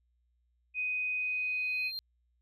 sine tone, 2500 Hz, D#7, 8 cents sharp, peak -30 dBFS, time 0.74-1.92 s, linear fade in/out 50 ms
triangle tone with exponential growth, 4186 Hz, C8, in tune, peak -33 dBFS, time 1.2-1.99 s, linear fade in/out 0 ms, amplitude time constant 170 ms
effects added 60 Hz sine -70 dBFS peak until 2.41 s

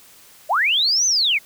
sine linear two-way sweep, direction up then down, 554.4 to 6250 to 2024 Hz, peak -15 dBFS, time 0.49-1.39 s, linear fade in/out 20 ms, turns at 1.06 s, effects white hiss -48 dBFS RMS until 1.45 s

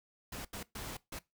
pink noise bursts at uneven times, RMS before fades -43 dBFS, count 4, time 0.32-0.45 / 0.53-0.63 / 0.75-0.97 / 1.12-1.19 s, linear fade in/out 5 ms, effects noise-tail reverb RT60 0.2 s tail -20 dB re dry

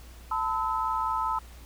sine tone cluster, 889 / 1014 / 1295 Hz, A5 / B5 / E6, +18 / +45 / -31 cents, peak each -30 dBFS, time 0.31-1.39 s, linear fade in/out 5 ms, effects added 60 Hz sine -45 dBFS peak until 1.65 s + pink hiss -53 dBFS RMS until 1.65 s

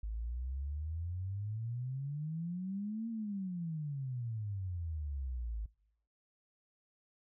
sine exponential two-way sweep, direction up then down, 51.91 to 231.5 to 51.91 Hz, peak -36 dBFS, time 0.03-5.66 s, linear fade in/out 5 ms, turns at 3.09 s, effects noise-tail reverb RT60 0.9 s tail -25 dB re dry

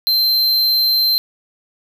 square tone, 4119 Hz, C8, 28 cents flat, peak -13 dBFS, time 0.07-1.18 s, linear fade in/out 0 ms, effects none

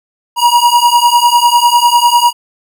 square beating tone pair, 952 / 962 Hz, A#5 / B5, +36 / -46 cents, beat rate 10 Hz, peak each -10 dBFS, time 0.36-2.33 s, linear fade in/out 50 ms, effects none

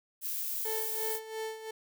violet noise, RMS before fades -35 dBFS, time 0.21-1.2 s, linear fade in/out 50 ms
35% pulse tone with tremolo, 441.1 Hz, A4, 4 cents sharp, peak -32 dBFS, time 0.65-1.71 s, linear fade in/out 5 ms, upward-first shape sine, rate 2.9 Hz, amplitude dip 70%
effects none

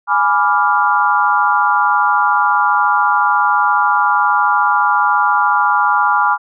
sine chord, G# diminished seventh, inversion none, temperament equal with one note detuned, 833.5 / 987.8 / 1174.7 / 1396.9 Hz, G#5 / B5 / D6 / F6, +6 / 0 / 0 / 0 cents, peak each -16 dBFS, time 0.07-6.38 s, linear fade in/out 50 ms, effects none

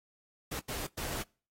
pink noise bursts at uneven times, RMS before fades -38 dBFS, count 3, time 0.51-0.6 / 0.68-0.87 / 0.97-1.23 s, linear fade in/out 10 ms, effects noise-tail reverb RT60 0.4 s tail -26 dB re dry + AAC 48 kbps

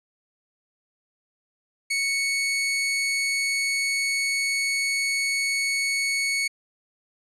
sawtooth tone, 2217 Hz, C#7, in tune, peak -19 dBFS, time 1.9-6.48 s, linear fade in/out 10 ms, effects resampled to 24000 Hz

